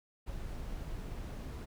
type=noise; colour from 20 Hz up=brown; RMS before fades=-41 dBFS; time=0.26-1.66 s; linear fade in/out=20 ms; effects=none